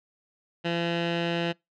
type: tone with low-pass filter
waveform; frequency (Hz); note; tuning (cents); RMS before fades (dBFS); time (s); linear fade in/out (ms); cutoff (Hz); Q
15% pulse; 170; F3; -46; -28; 0.64-1.53; 20; 3100; 2.6
effects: noise-tail reverb RT60 0.2 s tail -25 dB re dry